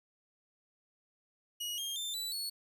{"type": "tone with pitch steps", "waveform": "sawtooth", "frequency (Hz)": [2900, 3218, 3570, 3962, 4396], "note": ["F#7", "G7", "A7", "B7", "C#8"], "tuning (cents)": [-35, 45, 24, 5, -15], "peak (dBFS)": -33, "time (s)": [1.6, 2.5], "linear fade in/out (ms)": 10, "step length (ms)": 180, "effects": []}